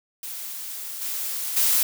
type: noise with level steps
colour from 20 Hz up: blue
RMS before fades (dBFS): -34 / -29 / -20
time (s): 0.23-1.83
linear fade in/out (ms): 2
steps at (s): 1.01 / 1.56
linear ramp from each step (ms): 10
effects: none